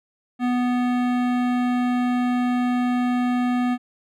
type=tone with hard clipping; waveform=sine; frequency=246.9 Hz; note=B3; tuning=in tune; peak=-21 dBFS; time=0.39-3.78 s; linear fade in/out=50 ms; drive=17 dB; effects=none